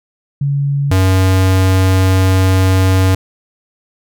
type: tone pair in turn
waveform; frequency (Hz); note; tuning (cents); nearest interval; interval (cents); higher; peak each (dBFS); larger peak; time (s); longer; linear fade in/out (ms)
sine / square; 141.1 / 94.17; C#3 / F#2; +31 / +31; perfect fifth; 700; first; -12 / -9; second; 0.41-0.91 / 0.91-3.15; second; 5
effects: none